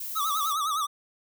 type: noise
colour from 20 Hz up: violet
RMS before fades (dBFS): -35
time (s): 0-0.53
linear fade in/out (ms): 5
type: tone with vibrato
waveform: square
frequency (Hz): 1217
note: D#6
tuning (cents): -39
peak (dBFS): -26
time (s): 0.15-0.87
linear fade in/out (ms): 20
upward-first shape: sine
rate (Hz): 9.8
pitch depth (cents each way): 120
effects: none